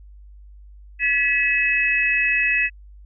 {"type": "tone cluster", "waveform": "sine", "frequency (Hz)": [1702, 1960, 2575], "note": ["G#6", "B6", "E7"], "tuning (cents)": [42, -14, -41], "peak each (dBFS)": [-26, -21, -19], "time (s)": [0.99, 2.7], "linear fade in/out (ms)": 50, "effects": ["added 50 Hz sine -41 dBFS peak until 3.05 s"]}